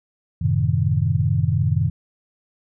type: chord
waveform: sine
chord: F# diminished seventh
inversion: none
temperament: equal with one note detuned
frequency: 92.5 / 110 / 131.34 / 155.56 Hz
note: F#2 / A2 / C3 / Eb3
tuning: 0 / 0 / +7 / 0 cents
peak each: -22 dBFS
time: 0.41-1.9 s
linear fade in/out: 10 ms
effects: none